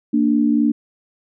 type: tone pair together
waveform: sine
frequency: 230.3 / 293.7 Hz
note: A#3 / D4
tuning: -21 / 0 cents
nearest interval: major third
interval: 421 cents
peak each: -16 dBFS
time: 0.13-0.72 s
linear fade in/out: 10 ms
effects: none